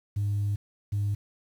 sine tone pair in turn, 102.1 / 102.1 Hz, G#2 / G#2, -29 / -29 cents, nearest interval unison, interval 0 cents, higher neither, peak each -23 dBFS, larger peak neither, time 0.16-0.56 / 0.92-1.15 s, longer first, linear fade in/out 10 ms, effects tanh soft clip ceiling -22 dBFS + 9-bit

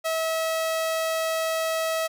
sawtooth tone, 646 Hz, E5, 35 cents flat, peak -20 dBFS, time 0.04-2.08 s, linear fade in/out 20 ms, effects none

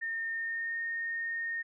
sine tone with pitch glide, 1822 to 1841 Hz, A#6 to A#6, -40 to -22 cents, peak -32 dBFS, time 0.01-1.63 s, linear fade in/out 20 ms, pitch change +18 cents, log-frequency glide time 0.31-0.79 s, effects none

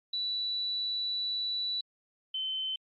sine tone pair in turn, 3951 / 3070 Hz, B7 / G7, 0 / -37 cents, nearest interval major third, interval 437 cents, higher first, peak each -30 / -31 dBFS, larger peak first, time 0.13-1.81 / 2.34-2.76 s, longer first, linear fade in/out 5 ms, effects Opus 48 kbps

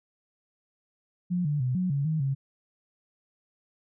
sine tone with pitch steps, 178.2 / 147.1 / 126.8 / 183 / 140.5 / 157.5 / 136.4 Hz, F3 / D3 / B2 / F#3 / C#3 / D#3 / C#3, +35 / +3 / +46 / -19 / +24 / +21 / -28 cents, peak -24 dBFS, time 1.3-2.35 s, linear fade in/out 20 ms, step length 150 ms, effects none

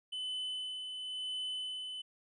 triangle tone with tremolo, 3019 Hz, F#7, 34 cents sharp, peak -34 dBFS, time 0.12-2.02 s, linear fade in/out 10 ms, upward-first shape sine, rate 0.96 Hz, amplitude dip 40%, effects resampled to 24000 Hz

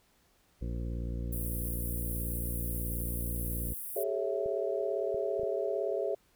harmonic tone, 58.5 Hz, A#1, 7 cents sharp, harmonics 1 / 2 / 3 / 4 / 5 / 6 / 8 / 9, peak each -34 / -40 / -44 / -46 / -48 / -50 / -52 / -53 dBFS, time 0.61-3.74 s, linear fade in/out 10 ms
pink high-pass noise, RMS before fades -40 dBFS, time 1.32-4.04 s, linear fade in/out 10 ms, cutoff 10000 Hz, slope 48 dB/octave
clicks, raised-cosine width 5 ms, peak -36 dBFS, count 6, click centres 2.605 / 3.683 / 4.46 / 5.145 / 5.396 / 5.433 s
sine chord, A dominant seventh, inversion third, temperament equal with one note detuned, 392 / 429.7 / 554.4 / 659.3 Hz, G4 / A4 / C#5 / E5, 0 / -41 / 0 / 0 cents, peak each -35 dBFS, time 3.96-6.15 s, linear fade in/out 5 ms
effects pink hiss -68 dBFS RMS until 6.35 s

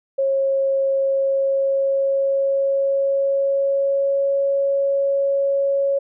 sine tone with pitch glide, 543 to 554.1 Hz, C#5 to C#5, -36 to -1 cents, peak -16 dBFS, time 0.18-5.99 s, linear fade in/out 10 ms, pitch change +35 cents, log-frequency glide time 0.92-4.36 s, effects none

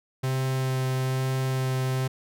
45% pulse tone with vibrato, 130.81 Hz, C3, in tune, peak -24 dBFS, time 0.23-2.08 s, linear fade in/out 10 ms, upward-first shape sine, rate 1.1 Hz, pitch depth 9 cents each way, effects none

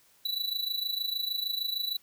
square tone with amplitude modulation, 3951 Hz, B7, in tune, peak -27 dBFS, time 0.25-1.97 s, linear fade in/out 5 ms, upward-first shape sine, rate 26.5 Hz, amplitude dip 75%, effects white hiss -63 dBFS RMS until 2.02 s

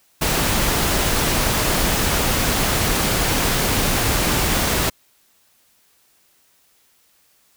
pink noise, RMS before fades -19 dBFS, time 0.21-4.9 s, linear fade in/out 10 ms, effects white hiss -59 dBFS RMS until 7.56 s

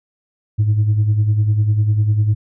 sine tone with tremolo, 106 Hz, G#2, 36 cents sharp, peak -8 dBFS, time 0.58-2.35 s, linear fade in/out 20 ms, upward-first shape sine, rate 10 Hz, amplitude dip 60%, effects tanh soft clip ceiling -9 dBFS

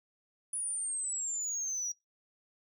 sine exponential sweep, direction down, 9920 to 5730 Hz, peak -31 dBFS, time 0.53-1.92 s, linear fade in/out 5 ms, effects noise-tail reverb RT60 0.2 s tail -26 dB re dry + tanh soft clip ceiling -30 dBFS

